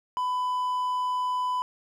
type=tone; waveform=triangle; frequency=1000 Hz; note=B5; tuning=21 cents sharp; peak=-23 dBFS; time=0.17-1.62 s; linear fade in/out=0 ms; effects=none